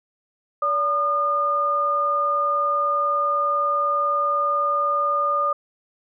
sine tone pair together, 573.9 / 1216 Hz, D5 / D#6, -40 / -40 cents, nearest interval octave + minor second, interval 1300 cents, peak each -26 / -19 dBFS, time 0.62-5.53 s, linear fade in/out 5 ms, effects none

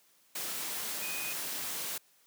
sine tone in noise, 2489 Hz, D#7, in tune, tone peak -39 dBFS, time 1.02-1.33 s, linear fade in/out 5 ms, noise white, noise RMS -37 dBFS, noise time 0.35-1.98 s, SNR -5 dB, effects white hiss -66 dBFS RMS until 2.26 s + high-pass 150 Hz 12 dB/octave

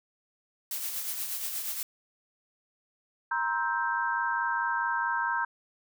blue noise with tremolo, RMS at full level -32 dBFS, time 0.71-1.83 s, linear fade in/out 2 ms, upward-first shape triangle, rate 8.4 Hz, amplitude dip 50%
sine chord, C dominant seventh, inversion third, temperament just, 941.9 / 1046.5 / 1308.1 / 1569.8 Hz, Bb5 / C6 / E6 / G6, +18 / 0 / -14 / +2 cents, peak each -30 / -35 / -36 / -30 dBFS, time 3.31-5.45 s, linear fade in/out 5 ms
effects none

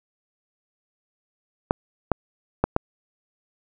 clicks, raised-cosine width 1 ms, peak -4 dBFS, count 4, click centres 1.709 / 2.117 / 2.64 / 2.764 s, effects none

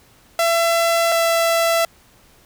sawtooth tone pair in turn, 672 / 667.7 Hz, E5 / E5, +33 / +22 cents, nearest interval unison, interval 11 cents, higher first, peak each -11 dBFS, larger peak neither, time 0.39-1.12 / 1.12-1.85 s, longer neither, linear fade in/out 2 ms, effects pink hiss -52 dBFS RMS until 2.45 s

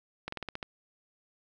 slowing click train, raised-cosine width 0.3 ms, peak -20 dBFS, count 7, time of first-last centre 0.28-0.628 s, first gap 44 ms, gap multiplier 1.11, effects none

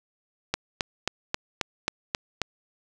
click train, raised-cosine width 0.2 ms, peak -7 dBFS, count 8, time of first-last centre 0.54-2.417 s, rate 3.73 Hz, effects none

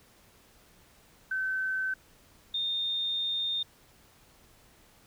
sine tone pair in turn, 1533 / 3646 Hz, G6 / A#7, -39 / -39 cents, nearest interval octave + minor third, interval 1500 cents, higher second, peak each -28 dBFS, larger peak neither, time 1.31-1.94 / 2.54-3.63 s, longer second, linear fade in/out 5 ms, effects pink hiss -60 dBFS RMS until 5.06 s

